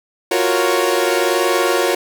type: chord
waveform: sawtooth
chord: Gb major seventh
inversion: third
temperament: equal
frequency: 349.2 / 370 / 466.2 / 554.4 Hz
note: F4 / Gb4 / Bb4 / Db5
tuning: 0 / 0 / 0 / 0 cents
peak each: -16 dBFS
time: 0.31-1.95 s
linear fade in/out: 5 ms
effects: none